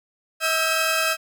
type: tone cluster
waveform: sawtooth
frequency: 641 / 1324 / 1591 / 2553 Hz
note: E5 / E6 / G6 / D#7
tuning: -49 / +7 / +25 / +44 cents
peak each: -22 dBFS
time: 0.4-1.17 s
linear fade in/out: 50 ms
effects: none